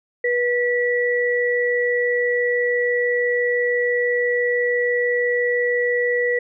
sine tone pair together, 486.5 / 1949 Hz, B4 / B6, -26 / -23 cents, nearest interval 2 octaves, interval 2403 cents, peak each -19 / -21 dBFS, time 0.24-6.39 s, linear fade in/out 5 ms, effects none

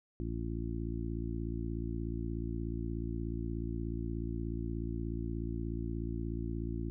harmonic tone, 56.7 Hz, A#1, 47 cents flat, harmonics 1 / 2 / 3 / 4 / 5 / 6, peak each -38 / -40 / -45 / -44 / -43 / -43 dBFS, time 0.2-6.9 s, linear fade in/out 0 ms, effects none

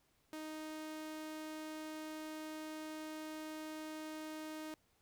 sawtooth tone, 311.1 Hz, D#4, in tune, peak -40 dBFS, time 0.33-4.74 s, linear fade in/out 0 ms, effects pink hiss -75 dBFS RMS until 5.01 s

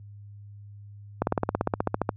slowing click train, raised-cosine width 1 ms, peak -9 dBFS, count 15, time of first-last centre 1.22-2.091 s, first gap 51 ms, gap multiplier 1.03, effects added 102 Hz sine -42 dBFS peak until 2.16 s + high-pass 60 Hz 12 dB/octave

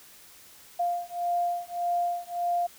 sine beating tone pair, 698.5 / 700.2 Hz, F5 / F5, 0 / +4 cents, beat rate 1.7 Hz, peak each -29 dBFS, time 0.79-2.67 s, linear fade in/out 10 ms, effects white hiss -52 dBFS RMS until 2.78 s

